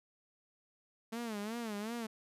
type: tone with vibrato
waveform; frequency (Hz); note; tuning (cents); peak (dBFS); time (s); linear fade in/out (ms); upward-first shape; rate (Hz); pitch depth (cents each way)
sawtooth; 220; A3; 0; -34; 1.12-2.07; 10; sine; 2.7; 140
effects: resampled to 32000 Hz